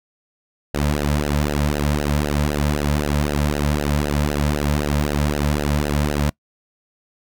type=tone with flanger; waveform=sawtooth; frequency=73.42 Hz; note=D2; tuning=in tune; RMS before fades=-20 dBFS; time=0.74-6.3 s; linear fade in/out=5 ms; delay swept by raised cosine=0.86 to 2.76 ms; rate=3.9 Hz; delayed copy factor=-1; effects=noise-tail reverb RT60 0.1 s tail -24 dB re dry